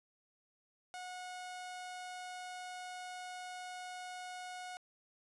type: tone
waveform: sawtooth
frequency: 729 Hz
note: F#5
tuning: 26 cents flat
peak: -40 dBFS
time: 0.94-4.77 s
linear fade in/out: 0 ms
effects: resampled to 24000 Hz